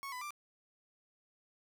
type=tone with pitch steps; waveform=30% pulse; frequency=1103 / 1000 / 1182 Hz; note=C#6 / B5 / D6; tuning=-9 / +21 / +11 cents; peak=-38 dBFS; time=0.03-0.306 s; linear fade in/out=0 ms; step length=92 ms; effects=none